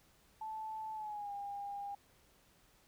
sine tone with pitch glide, 874 to 806.1 Hz, A5 to G5, -12 to +48 cents, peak -40 dBFS, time 0.41-1.95 s, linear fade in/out 5 ms, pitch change -140 cents, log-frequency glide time 0.93-1.32 s, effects pink hiss -68 dBFS RMS until 2.87 s

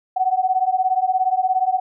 sine beating tone pair, 740 / 757 Hz, F#5 / F#5, 0 / +39 cents, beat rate 17 Hz, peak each -19 dBFS, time 0.16-1.8 s, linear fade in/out 10 ms, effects none

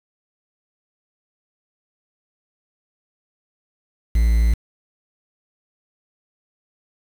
triangle tone with quantisation, 56.6 Hz, A1, 50 cents sharp, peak -11 dBFS, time 4.15-4.54 s, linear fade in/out 5 ms, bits 6, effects none

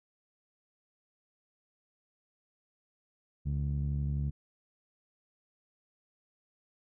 sawtooth tone with low-pass filter, 71.8 Hz, D2, 39 cents flat, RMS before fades -32 dBFS, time 3.45-4.31 s, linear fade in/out 20 ms, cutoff 160 Hz, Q 2.5, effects none

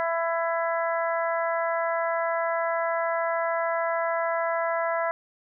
harmonic tone, 333.3 Hz, E4, 19 cents sharp, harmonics 2 / 3 / 4 / 5 / 6, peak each -26 / -30 / -32 / -34 / -36 dBFS, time 0-5.11 s, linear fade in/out 0 ms, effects none

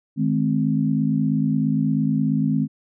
sine chord, Ab major, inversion second, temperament equal with one note detuned, 155.56 / 212.5 / 261.6 Hz, Eb3 / Ab3 / C4, 0 / +40 / 0 cents, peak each -22 dBFS, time 0.16-2.68 s, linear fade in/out 50 ms, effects none

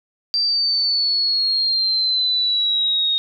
sine exponential sweep, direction down, 4699 to 3722 Hz, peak -16 dBFS, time 0.34-3.18 s, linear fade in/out 0 ms, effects none

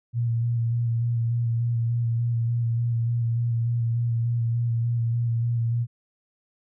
sine tone with vibrato, 117.2 Hz, A#2, 10 cents sharp, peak -21 dBFS, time 0.13-5.87 s, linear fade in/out 50 ms, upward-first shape square, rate 3.4 Hz, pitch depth 20 cents each way, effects none

